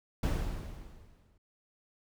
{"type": "noise with exponential decay", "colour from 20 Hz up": "brown", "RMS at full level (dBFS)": -27, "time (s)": [0.23, 1.38], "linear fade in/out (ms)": 5, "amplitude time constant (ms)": 250, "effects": []}